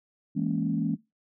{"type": "chord", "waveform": "sine", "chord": "A# half-diminished seventh", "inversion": "second", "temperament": "equal", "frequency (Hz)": [164.81, 207.7, 233.1, 277.2], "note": ["E3", "G#3", "A#3", "C#4"], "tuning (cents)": [0, 0, 0, 0], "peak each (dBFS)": -30, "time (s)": [0.35, 0.96], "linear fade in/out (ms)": 20, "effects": ["noise-tail reverb RT60 0.2 s tail -17 dB re dry", "tanh soft clip ceiling -14 dBFS"]}